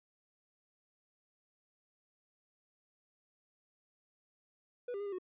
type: tone with pitch steps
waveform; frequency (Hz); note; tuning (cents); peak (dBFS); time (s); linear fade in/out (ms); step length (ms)
triangle; 489.7 / 399.1 / 408.7 / 400.3 / 367.2; B4 / G4 / G#4 / G4 / F#4; -15 / +31 / -28 / +36 / -13; -35; 4.88-5.185; 5; 61
effects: resampled to 8000 Hz